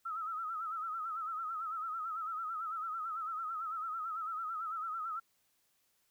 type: tone with vibrato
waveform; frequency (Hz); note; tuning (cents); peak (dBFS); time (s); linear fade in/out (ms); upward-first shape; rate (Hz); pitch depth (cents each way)
sine; 1300; E6; -24; -36; 0.05-5.2; 10; sine; 9; 83
effects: white hiss -75 dBFS RMS until 6.1 s